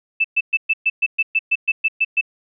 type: tone bursts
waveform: sine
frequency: 2637 Hz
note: E7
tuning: in tune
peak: -13 dBFS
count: 13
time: 0.2-2.212 s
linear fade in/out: 10 ms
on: 44 ms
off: 120 ms
effects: none